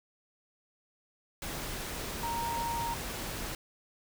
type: tone in noise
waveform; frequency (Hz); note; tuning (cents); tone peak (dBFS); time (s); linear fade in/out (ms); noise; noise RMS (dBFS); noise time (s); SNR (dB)
sine; 932.3; A#5; 0; -32; 2.23-2.94; 2; pink; -38; 1.42-3.55; +3
effects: none